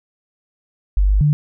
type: tone with pitch steps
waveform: sine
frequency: 48.46 / 50.4 / 148.2 Hz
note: G1 / G1 / D3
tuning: -19 / +49 / +16 cents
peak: -11 dBFS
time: 0.97-1.33 s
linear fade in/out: 0 ms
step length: 120 ms
effects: none